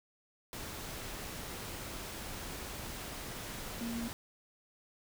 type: tone in noise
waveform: sine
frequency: 233.1 Hz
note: A#3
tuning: in tune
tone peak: -36 dBFS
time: 3.81-4.08 s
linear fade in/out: 0 ms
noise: pink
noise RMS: -43 dBFS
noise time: 0.53-4.13 s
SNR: +4 dB
effects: none